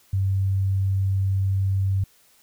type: tone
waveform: sine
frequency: 96.7 Hz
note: G2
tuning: 23 cents flat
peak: -19 dBFS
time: 0.13-2.04 s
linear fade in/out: 5 ms
effects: white hiss -58 dBFS RMS until 2.42 s